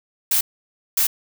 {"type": "noise bursts at uneven times", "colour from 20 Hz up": "blue", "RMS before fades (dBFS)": -18, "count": 2, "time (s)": [[0.31, 0.41], [0.97, 1.07]], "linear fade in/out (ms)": 5, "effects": []}